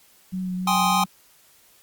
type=tone with vibrato; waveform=sine; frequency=184.3 Hz; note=F#3; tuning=7 cents flat; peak=-25 dBFS; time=0.32-1.06 s; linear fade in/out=20 ms; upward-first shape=triangle; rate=3.3 Hz; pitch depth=21 cents each way
type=chord; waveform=square; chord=Ab major seventh; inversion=third; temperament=equal; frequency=784 / 830.6 / 1046.5 / 1244.5 Hz; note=G5 / Ab5 / C6 / Eb6; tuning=0 / 0 / 0 / 0 cents; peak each=-25 dBFS; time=0.67-1.04 s; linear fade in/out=5 ms
effects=white hiss -56 dBFS RMS until 1.82 s + Opus 48 kbps